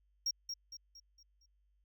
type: tone with echo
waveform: triangle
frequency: 5588 Hz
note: F8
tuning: in tune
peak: -30 dBFS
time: 0.26-0.31 s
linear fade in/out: 5 ms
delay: 230 ms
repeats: 5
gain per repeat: -7 dB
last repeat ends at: 1.46 s
effects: added 50 Hz sine -70 dBFS peak until 1.84 s